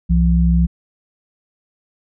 sine tone pair together, 63.95 / 171 Hz, C2 / F3, -39 / -36 cents, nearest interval octave + perfect fourth, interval 1703 cents, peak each -13 / -14 dBFS, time 0.09-0.67 s, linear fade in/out 20 ms, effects none

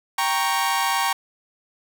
sawtooth chord, G diminished, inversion none, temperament equal, 784 / 932.3 / 1108.7 Hz, G5 / Bb5 / Db6, 0 / 0 / 0 cents, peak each -21 / -20 / -21 dBFS, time 0.18-1.13 s, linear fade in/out 5 ms, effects none

